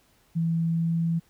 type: tone with pitch glide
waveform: sine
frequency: 165.4 to 166.36 Hz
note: E3 to E3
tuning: +6 to +16 cents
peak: -22 dBFS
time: 0.35-1.2 s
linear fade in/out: 20 ms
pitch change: +10 cents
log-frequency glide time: 0.68-0.94 s
effects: pink hiss -63 dBFS RMS until 1.29 s